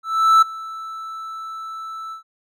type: tone with ADSR envelope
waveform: triangle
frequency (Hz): 1318.5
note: E6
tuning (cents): 0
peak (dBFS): -6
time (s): 0.03-2.23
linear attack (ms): 390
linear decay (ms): 9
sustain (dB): -21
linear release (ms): 110
effects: none